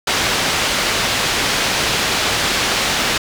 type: low-pass noise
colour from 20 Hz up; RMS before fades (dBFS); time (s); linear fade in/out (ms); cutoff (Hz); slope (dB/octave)
white; -18; 0.07-3.18; 5; 4300; 12
effects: none